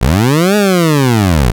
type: linear two-way sweep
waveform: 20% pulse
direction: up then down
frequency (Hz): 51.5 to 212.3 to 51.5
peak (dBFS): -3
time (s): 0.01-1.52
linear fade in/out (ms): 10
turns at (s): 0.56
effects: none